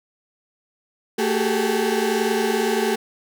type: tone cluster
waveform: 35% pulse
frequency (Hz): 224.7 / 379.7 / 400.9 / 431.8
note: A3 / F#4 / G4 / A4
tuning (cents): +37 / +45 / +39 / -33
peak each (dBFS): -23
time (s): 1.18-2.96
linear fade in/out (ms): 10
effects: none